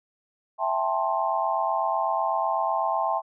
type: chord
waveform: sine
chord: A minor seventh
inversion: second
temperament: just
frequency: 660 / 792 / 880 / 1056 Hz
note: E5 / G5 / A5 / C6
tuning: +2 / +18 / 0 / +16 cents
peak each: -28 dBFS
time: 0.58-3.22 s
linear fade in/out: 50 ms
effects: none